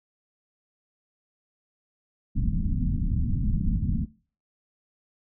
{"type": "low-pass noise", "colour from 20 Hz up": "pink", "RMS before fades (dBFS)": -25, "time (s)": [2.35, 4.06], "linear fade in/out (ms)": 20, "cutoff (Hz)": 240, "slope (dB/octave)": 48, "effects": ["noise-tail reverb RT60 0.4 s tail -20 dB re dry"]}